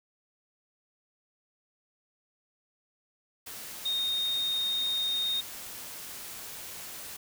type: tone in noise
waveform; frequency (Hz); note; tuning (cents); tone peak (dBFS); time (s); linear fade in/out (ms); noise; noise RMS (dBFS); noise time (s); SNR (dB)
sine; 3698; A#7; -15; -27; 3.85-5.41; 10; white; -42; 3.46-7.17; +12
effects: none